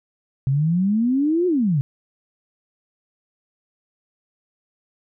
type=exponential two-way sweep; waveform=sine; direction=up then down; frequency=130 to 370 to 130 Hz; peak=-16 dBFS; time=0.47-1.81 s; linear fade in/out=0 ms; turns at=1.47 s; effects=none